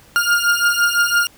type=beating tone pair; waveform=40% pulse; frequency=1408 / 1413.9 Hz; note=F6 / F6; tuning=+14 / +21 cents; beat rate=5.9 Hz; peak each=-16 dBFS; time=0.16-1.27 s; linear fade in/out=0 ms; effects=pink hiss -48 dBFS RMS until 1.37 s